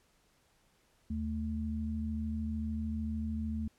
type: tone pair together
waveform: sine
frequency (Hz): 77.78 / 220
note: D#2 / A3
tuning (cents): 0 / 0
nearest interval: octave + tritone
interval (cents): 1800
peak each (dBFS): -36 / -35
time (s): 1.1-3.68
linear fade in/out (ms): 5
effects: pink hiss -70 dBFS RMS until 3.78 s + low-pass 12000 Hz 12 dB/octave